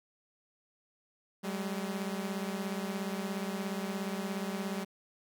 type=beating tone pair; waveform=sawtooth; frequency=191.3 / 208.3 Hz; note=G3 / G#3; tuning=-42 / +5 cents; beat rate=17 Hz; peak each=-32 / -34 dBFS; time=1.43-4.85 s; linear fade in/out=20 ms; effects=11-bit